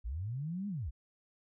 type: linear two-way sweep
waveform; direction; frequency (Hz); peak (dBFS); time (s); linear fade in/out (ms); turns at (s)
sine; up then down; 49 to 209.7 to 49; -35; 0.04-0.91; 20; 0.68
effects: none